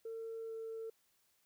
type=tone with pitch glide; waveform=sine; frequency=452.1 to 448.7 Hz; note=A4 to A4; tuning=+47 to +34 cents; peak=-40 dBFS; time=0.05-0.9 s; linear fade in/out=5 ms; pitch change=-13 cents; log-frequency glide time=0.38-0.63 s; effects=tanh soft clip ceiling -38 dBFS + white hiss -75 dBFS RMS until 1.45 s